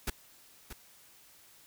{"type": "noise with echo", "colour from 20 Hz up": "pink", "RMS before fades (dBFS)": -32, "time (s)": [0.07, 0.1], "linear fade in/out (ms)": 5, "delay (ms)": 630, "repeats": 1, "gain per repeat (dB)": -11, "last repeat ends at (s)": 0.73, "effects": ["white hiss -59 dBFS RMS until 1.66 s"]}